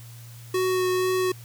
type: tone with vibrato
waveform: square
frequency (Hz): 369.7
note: F#4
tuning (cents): -1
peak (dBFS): -22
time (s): 0.54-1.32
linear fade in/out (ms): 5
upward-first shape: sine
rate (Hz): 2.1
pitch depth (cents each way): 11
effects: added 117 Hz sine -41 dBFS peak until 1.44 s + white hiss -50 dBFS RMS until 1.44 s